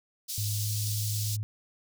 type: high-pass noise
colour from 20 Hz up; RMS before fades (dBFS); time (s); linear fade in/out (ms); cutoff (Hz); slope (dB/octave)
pink; -35; 0.28-1.37; 20; 4200; 24
type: tone with pitch glide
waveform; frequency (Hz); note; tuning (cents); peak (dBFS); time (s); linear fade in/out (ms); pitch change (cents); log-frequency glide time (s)
sine; 104.7 to 105.79; G#2 to G#2; +15 to +32; -29; 0.38-1.43; 0; +17; 0.61-0.68
effects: none